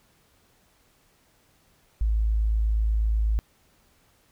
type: tone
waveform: sine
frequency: 54.1 Hz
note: A1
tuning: 29 cents flat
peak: -20 dBFS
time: 2.01-3.39 s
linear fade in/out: 0 ms
effects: pink hiss -63 dBFS RMS until 4.31 s